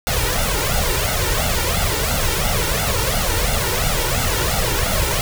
pink noise with flanger, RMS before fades -19 dBFS, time 0.07-5.21 s, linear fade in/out 0 ms, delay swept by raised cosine 1.4 to 2.2 ms, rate 2.9 Hz, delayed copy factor +0.8, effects none

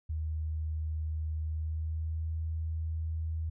sine tone with pitch glide, 78.3 to 80.18 Hz, D#2 to E2, +11 to -47 cents, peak -31 dBFS, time 0.09-3.5 s, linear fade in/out 10 ms, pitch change +42 cents, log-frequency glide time 1.43-2.3 s, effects none

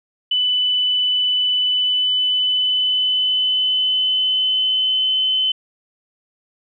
sine tone with pitch glide, 2992 to 3046 Hz, F#7 to F#7, +19 to +50 cents, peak -15 dBFS, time 0.31-5.52 s, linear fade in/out 5 ms, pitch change +31 cents, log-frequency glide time 1.58-5.2 s, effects none

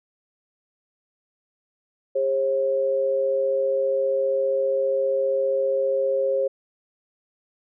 sine tone pair together, 403 / 538 Hz, G4 / C5, +48 / +48 cents, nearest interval perfect fourth, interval 500 cents, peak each -27 / -20 dBFS, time 2.15-6.48 s, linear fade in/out 10 ms, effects none

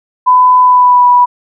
sine tone with pitch glide, 1003 to 981.8 Hz, B5 to B5, +26 to -10 cents, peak -3 dBFS, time 0.26-1.26 s, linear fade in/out 20 ms, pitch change -36 cents, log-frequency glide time 0.6-1.07 s, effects none

